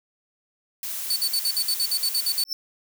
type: noise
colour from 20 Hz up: blue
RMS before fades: -31 dBFS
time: 0.83-2.44 s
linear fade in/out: 2 ms
type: tone bursts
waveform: sawtooth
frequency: 4494 Hz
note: C#8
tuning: 23 cents sharp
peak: -18 dBFS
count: 12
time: 1.1-2.439 s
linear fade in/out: 5 ms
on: 63 ms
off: 53 ms
type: tone with exponential growth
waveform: square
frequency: 5360 Hz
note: E8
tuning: 28 cents sharp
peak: -21 dBFS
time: 2.45-2.53 s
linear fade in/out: 1 ms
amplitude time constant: 17 ms
effects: none